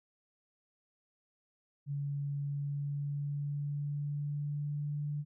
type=tone with pitch glide; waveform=sine; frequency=142.3 to 146.89 Hz; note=C#3 to D3; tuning=+46 to +1 cents; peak=-33 dBFS; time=1.86-5.25 s; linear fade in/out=50 ms; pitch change=+55 cents; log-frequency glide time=2.37-5.06 s; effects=none